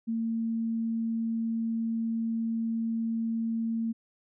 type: tone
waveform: sine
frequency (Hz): 227.1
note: A#3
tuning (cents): -45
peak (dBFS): -27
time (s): 0.07-3.93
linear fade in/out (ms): 20
effects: none